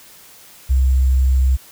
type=tone with sample-and-hold; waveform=sine; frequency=65.2 Hz; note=C2; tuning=5 cents flat; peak=-11 dBFS; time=0.69-1.57 s; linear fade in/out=20 ms; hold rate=7350 Hz; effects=white hiss -44 dBFS RMS until 1.71 s